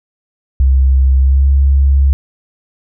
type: tone with pitch glide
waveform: sine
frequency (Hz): 66.2 to 68.61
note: C2 to C#2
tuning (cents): +21 to -17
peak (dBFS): -6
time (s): 0.6-2.13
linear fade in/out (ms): 0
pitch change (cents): +62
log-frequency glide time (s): 1.19-1.47
effects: none